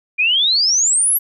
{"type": "exponential sweep", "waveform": "sine", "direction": "up", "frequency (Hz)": [2369, 11970], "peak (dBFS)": -12, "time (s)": [0.18, 1.19], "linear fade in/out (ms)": 20, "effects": []}